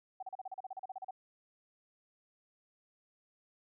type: tone bursts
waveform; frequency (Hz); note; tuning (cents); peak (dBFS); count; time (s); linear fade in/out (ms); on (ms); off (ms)
sine; 759; F#5; +44; -39; 15; 0.2-1.109; 5; 27; 36
effects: none